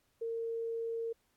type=tone; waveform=sine; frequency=458 Hz; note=A#4; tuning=31 cents flat; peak=-34 dBFS; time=0.21-1.13 s; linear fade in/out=10 ms; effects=pink hiss -75 dBFS RMS until 1.36 s + AAC 64 kbps